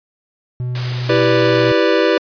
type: tone with pitch glide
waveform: triangle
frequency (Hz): 124.2 to 122.28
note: B2 to B2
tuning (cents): +10 to -17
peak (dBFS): -17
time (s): 0.6-1.72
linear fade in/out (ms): 0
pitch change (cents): -27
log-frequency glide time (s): 0.78-1.58
type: noise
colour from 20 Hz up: white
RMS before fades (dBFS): -26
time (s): 0.75-1.71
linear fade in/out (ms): 2
type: chord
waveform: square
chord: E minor seventh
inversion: none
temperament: equal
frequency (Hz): 329.6 / 392 / 493.9 / 587.3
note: E4 / G4 / B4 / D5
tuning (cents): 0 / 0 / 0 / 0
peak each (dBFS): -18 / -18 / -17 / -19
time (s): 1.09-2.18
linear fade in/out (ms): 5
effects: resampled to 11025 Hz